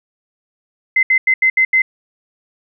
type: tone bursts at uneven times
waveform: sine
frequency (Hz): 2061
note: C7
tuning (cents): -27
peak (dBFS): -9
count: 6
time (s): 0.96-1.03 / 1.1-1.18 / 1.27-1.34 / 1.42-1.5 / 1.57-1.65 / 1.73-1.82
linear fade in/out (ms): 5
effects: none